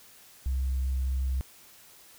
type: tone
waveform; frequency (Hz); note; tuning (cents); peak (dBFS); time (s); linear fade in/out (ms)
sine; 65.41; C2; 0; -24; 0.46-1.41; 0
effects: tanh soft clip ceiling -23 dBFS + white hiss -54 dBFS RMS until 2.18 s